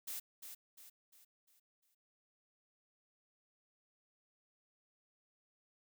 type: noise with echo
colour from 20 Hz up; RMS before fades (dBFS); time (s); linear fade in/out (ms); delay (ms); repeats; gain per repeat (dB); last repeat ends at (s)
blue; -43; 0.07-0.2; 10; 350; 5; -7; 1.95
effects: none